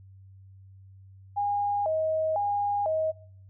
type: tone with vibrato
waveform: sine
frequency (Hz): 718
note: F5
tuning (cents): +48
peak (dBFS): -24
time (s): 1.36-3.12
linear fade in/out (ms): 20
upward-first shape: square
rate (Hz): 1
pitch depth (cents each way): 220
effects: noise-tail reverb RT60 0.6 s tail -22 dB re dry + added 96 Hz sine -48 dBFS peak until 3.49 s